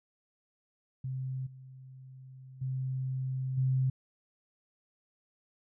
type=tone with level steps; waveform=sine; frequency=130.81 Hz; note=C3; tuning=in tune; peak=-33 / -47 / -31 / -25 dBFS; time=1.04-3.9 s; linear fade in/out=5 ms; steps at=1.46 / 2.61 / 3.57 s; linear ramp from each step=10 ms; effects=none